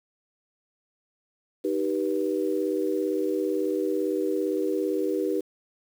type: chord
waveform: sine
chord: Eb augmented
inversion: none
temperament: just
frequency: 311.1 / 388.9 / 486.1 Hz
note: Eb4 / G4 / B4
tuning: 0 / -14 / -28 cents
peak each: -28 / -27 / -29 dBFS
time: 1.64-5.41 s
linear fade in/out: 10 ms
effects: 8-bit